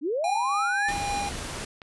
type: linear sweep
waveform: sine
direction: up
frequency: 261.6 to 1849 Hz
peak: -24 dBFS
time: 0.01-0.93 s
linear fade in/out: 50 ms
type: tone with tremolo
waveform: square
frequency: 810 Hz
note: G#5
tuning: 43 cents flat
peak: -27 dBFS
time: 0.24-1.29 s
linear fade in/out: 2 ms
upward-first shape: sine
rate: 3.6 Hz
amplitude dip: 25%
type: noise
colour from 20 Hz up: pink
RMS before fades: -34 dBFS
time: 0.88-1.65 s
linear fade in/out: 5 ms
type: click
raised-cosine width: 0.3 ms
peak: -27 dBFS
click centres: 1.818 s
effects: resampled to 24000 Hz